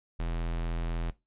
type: tone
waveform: square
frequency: 41.89 Hz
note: E1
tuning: 29 cents sharp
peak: -30 dBFS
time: 0.19-1.11 s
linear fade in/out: 10 ms
effects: noise-tail reverb RT60 0.2 s tail -18 dB re dry + resampled to 8000 Hz